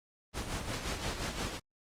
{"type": "noise with tremolo", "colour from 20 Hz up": "pink", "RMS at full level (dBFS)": -34, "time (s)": [0.33, 1.6], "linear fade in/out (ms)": 50, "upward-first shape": "sine", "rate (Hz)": 5.7, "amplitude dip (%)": 55, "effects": ["low-pass 8000 Hz 12 dB/octave", "Opus 24 kbps"]}